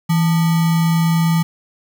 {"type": "tone with sample-and-hold", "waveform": "sine", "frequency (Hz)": 164.81, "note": "E3", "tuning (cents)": 0, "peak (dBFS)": -12, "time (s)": [0.09, 1.43], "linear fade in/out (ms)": 10, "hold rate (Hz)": 1050, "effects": []}